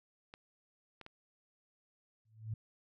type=clicks; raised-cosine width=0.3 ms; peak=-33 dBFS; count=3; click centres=0.339 / 1.013 / 1.064 s
type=tone with exponential growth; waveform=sine; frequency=110 Hz; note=A2; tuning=in tune; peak=-33 dBFS; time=2.25-2.54 s; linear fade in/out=5 ms; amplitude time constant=61 ms
effects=none